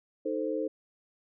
sine chord, A diminished, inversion second, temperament equal with one note detuned, 311.1 / 441.3 / 523.3 Hz, Eb4 / A4 / C5, 0 / +5 / 0 cents, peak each -33 dBFS, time 0.25-0.68 s, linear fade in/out 10 ms, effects none

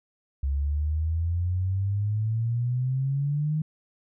sine exponential sweep, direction up, 67.7 to 156.6 Hz, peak -23 dBFS, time 0.43-3.62 s, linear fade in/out 5 ms, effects none

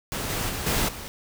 pink noise with level steps, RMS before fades -30 / -28 / -31 / -24 / -37 dBFS, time 0.12-1.08 s, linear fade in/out 0 ms, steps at 0.29 / 0.49 / 0.66 / 0.88 s, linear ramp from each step 10 ms, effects none

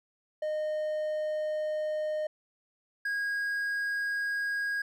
triangle tone pair in turn, 614 / 1639.2 Hz, D#5 / G#6, -23 / -23 cents, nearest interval octave + perfect fourth, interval 1700 cents, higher second, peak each -27 dBFS, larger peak neither, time 0.42-2.27 / 3.05-4.82 s, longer first, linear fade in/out 5 ms, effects none

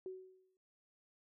sine tone with exponential decay, 374.1 Hz, F#4, 19 cents sharp, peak -40 dBFS, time 0.06-0.57 s, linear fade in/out 1 ms, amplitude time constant 110 ms, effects none

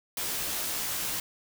white noise with comb filter, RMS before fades -32 dBFS, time 0.17-1.2 s, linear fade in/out 2 ms, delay 15 ms, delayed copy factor -0.65, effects none

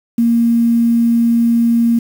sine tone with quantisation, 233.1 Hz, A#3, in tune, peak -9 dBFS, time 0.18-1.99 s, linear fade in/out 5 ms, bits 6, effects none

